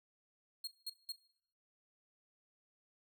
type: tone bursts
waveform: 40% pulse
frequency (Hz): 4268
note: C8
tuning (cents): +34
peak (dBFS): -38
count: 3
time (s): 0.64-1.122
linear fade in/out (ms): 5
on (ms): 34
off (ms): 190
effects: noise-tail reverb RT60 0.7 s tail -20 dB re dry